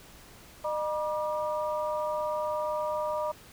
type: tone cluster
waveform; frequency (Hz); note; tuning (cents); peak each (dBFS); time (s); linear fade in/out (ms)
sine; 609 / 960 / 1195; D#5 / B5 / D6; -37 / -49 / +30; -30 / -33 / -37; 0.64-3.32; 10
effects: pink hiss -52 dBFS RMS until 3.52 s